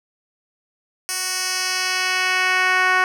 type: tone with band-pass filter sweep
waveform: 10% pulse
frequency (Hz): 370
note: F#4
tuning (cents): 0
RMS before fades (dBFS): -20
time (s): 1.09-3.04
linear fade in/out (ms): 0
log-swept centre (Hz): 8300 to 1500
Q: 1.1
effects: none